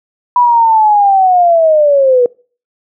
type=linear sweep; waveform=sine; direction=down; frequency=987.8 to 480.3 Hz; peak=-5 dBFS; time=0.36-2.26 s; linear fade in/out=2 ms; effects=noise-tail reverb RT60 0.4 s tail -25 dB re dry